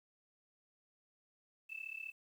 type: tone with amplitude modulation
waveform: sine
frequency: 2637 Hz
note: E7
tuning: in tune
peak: -39 dBFS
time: 1.69-2.12 s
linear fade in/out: 20 ms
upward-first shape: sine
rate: 35.4 Hz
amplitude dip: 90%
effects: 11-bit